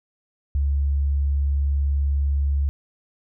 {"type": "tone", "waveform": "sine", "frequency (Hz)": 70.3, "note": "C#2", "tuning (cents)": 25, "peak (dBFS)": -18, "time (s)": [0.55, 2.69], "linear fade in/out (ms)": 0, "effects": []}